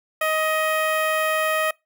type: tone with notch filter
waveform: 15% pulse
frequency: 628 Hz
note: D#5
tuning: 16 cents sharp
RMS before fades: -22 dBFS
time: 0.21-1.71 s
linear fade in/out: 5 ms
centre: 6000 Hz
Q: 1.5
effects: noise-tail reverb RT60 0.2 s tail -24 dB re dry